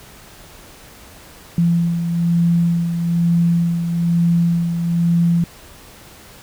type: beating tone pair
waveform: sine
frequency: 170 / 171.1 Hz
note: F3 / F3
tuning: -46 / -35 cents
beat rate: 1.1 Hz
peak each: -14 / -23 dBFS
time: 1.58-5.44 s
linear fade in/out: 2 ms
effects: pink hiss -42 dBFS RMS until 6.42 s